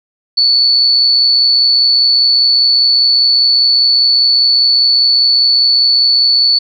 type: tone with amplitude modulation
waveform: sine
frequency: 4455 Hz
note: C#8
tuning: 8 cents sharp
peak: -5 dBFS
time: 0.37-6.59 s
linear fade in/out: 10 ms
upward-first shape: sine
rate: 125 Hz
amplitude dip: 40%
effects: none